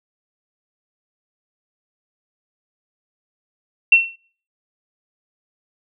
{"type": "tone with exponential decay", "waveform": "sine", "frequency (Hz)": 2712, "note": "E7", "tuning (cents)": 49, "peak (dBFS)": -4, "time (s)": [3.92, 4.16], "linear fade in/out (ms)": 5, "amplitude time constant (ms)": 51, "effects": ["noise-tail reverb RT60 0.5 s tail -25 dB re dry"]}